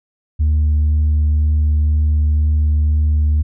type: tone with vibrato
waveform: sine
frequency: 75.8 Hz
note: D#2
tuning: 45 cents flat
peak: -9 dBFS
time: 0.39-3.43 s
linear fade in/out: 20 ms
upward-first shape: triangle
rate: 2 Hz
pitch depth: 10 cents each way
effects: tanh soft clip ceiling -10 dBFS